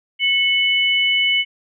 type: tone pair together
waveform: sine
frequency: 2199 / 2983 Hz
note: C#7 / F#7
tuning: -14 / +13 cents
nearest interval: perfect fourth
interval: 527 cents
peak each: -17 dBFS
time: 0.19-1.45 s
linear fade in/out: 50 ms
effects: none